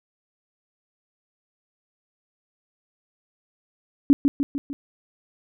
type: tone with echo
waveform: sine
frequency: 280 Hz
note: C#4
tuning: 18 cents sharp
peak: -9 dBFS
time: 4.1-4.13 s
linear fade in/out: 0 ms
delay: 150 ms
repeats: 4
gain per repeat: -5 dB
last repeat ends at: 4.73 s
effects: none